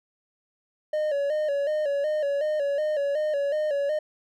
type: tone with vibrato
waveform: triangle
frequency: 587.3 Hz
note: D5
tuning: in tune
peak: -21 dBFS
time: 0.93-3.99 s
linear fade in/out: 5 ms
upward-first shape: square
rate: 2.7 Hz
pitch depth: 70 cents each way
effects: none